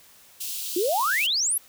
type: high-pass noise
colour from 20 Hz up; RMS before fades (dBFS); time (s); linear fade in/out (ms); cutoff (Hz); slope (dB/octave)
white; -32; 0.4-1.27; 10; 2800; 48
type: exponential sweep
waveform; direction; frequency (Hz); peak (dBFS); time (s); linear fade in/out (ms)
sine; up; 329.6 to 11840; -21; 0.76-1.58; 5
effects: white hiss -53 dBFS RMS until 1.68 s